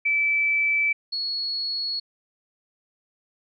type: tone pair in turn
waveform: sine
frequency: 2315 / 4353 Hz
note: D7 / C#8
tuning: -25 / -32 cents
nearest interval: major seventh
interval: 1093 cents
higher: second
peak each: -19 / -25 dBFS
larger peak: first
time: 0.05-0.93 / 1.12-2 s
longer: neither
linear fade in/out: 10 ms
effects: none